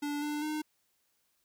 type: tone with pitch steps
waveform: square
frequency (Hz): 291.2 / 296.7 / 305.6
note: D4 / D4 / D#4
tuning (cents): -15 / +18 / -31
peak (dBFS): -33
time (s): 0.02-0.62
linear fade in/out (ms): 10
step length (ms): 200
effects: white hiss -75 dBFS RMS until 1.44 s